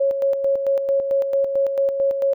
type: tone with tremolo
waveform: sine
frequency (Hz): 550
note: C#5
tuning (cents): -14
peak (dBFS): -15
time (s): 0-2.34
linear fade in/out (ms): 10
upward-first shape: square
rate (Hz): 4.5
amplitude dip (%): 50
effects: none